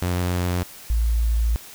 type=tone pair in turn; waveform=sawtooth / sine; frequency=89.2 / 56.44 Hz; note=F2 / A1; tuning=+37 / +45 cents; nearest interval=minor sixth; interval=792 cents; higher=first; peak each=-17 / -17 dBFS; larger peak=neither; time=0.02-0.63 / 0.9-1.56 s; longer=second; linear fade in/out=0 ms; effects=white hiss -42 dBFS RMS until 1.74 s